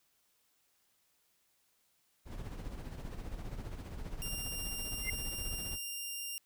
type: noise with tremolo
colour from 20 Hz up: brown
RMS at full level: -40 dBFS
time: 2.25-5.79 s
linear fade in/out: 50 ms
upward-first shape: sine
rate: 15 Hz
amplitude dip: 55%
type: tone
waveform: 10% pulse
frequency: 2794 Hz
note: F7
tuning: in tune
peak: -30 dBFS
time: 4.22-6.38 s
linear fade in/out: 0 ms
type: tone with exponential growth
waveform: sine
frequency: 2093 Hz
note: C7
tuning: in tune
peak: -29 dBFS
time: 5.01-5.1 s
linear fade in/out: 5 ms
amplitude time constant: 18 ms
effects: white hiss -74 dBFS RMS until 6.45 s